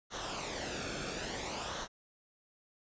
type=noise with flanger; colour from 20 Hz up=pink; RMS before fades=-39 dBFS; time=0.1-1.88 s; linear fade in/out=50 ms; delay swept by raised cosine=0.41 to 1.03 ms; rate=0.58 Hz; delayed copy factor=-0.6; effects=resampled to 16000 Hz